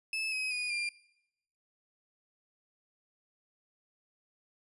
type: tone with pitch steps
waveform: 35% pulse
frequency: 2614 / 2538 / 2464 / 2393 Hz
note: E7 / D#7 / D#7 / D7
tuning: -15 / +34 / -17 / +32 cents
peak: -30 dBFS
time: 0.13-0.89 s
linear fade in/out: 2 ms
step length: 190 ms
effects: noise-tail reverb RT60 0.8 s tail -20 dB re dry + resampled to 24000 Hz